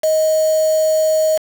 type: tone with quantisation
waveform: sine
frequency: 628 Hz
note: D#5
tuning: 16 cents sharp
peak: -12 dBFS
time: 0.03-1.38 s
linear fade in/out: 10 ms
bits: 4
effects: none